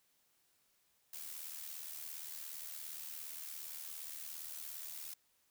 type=noise with amplitude modulation; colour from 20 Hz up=blue; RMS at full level=-44 dBFS; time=1.13-5.14 s; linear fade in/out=5 ms; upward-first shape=sine; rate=77.3 Hz; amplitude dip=60%; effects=white hiss -75 dBFS RMS until 5.5 s